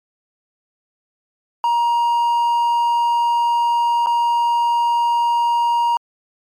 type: tone with dropouts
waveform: triangle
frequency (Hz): 944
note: A#5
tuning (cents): +22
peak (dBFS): -12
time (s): 1.64-5.97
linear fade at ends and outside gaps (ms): 1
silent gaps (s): 4.061-4.069
effects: MP3 96 kbps